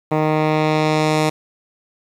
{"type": "tone with low-pass filter sweep", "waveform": "10% pulse", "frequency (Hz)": 154.7, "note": "D#3", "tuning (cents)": -10, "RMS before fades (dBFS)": -17, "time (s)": [0.11, 1.3], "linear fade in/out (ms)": 10, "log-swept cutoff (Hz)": [1500, 9700], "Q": 0.73, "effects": ["7-bit"]}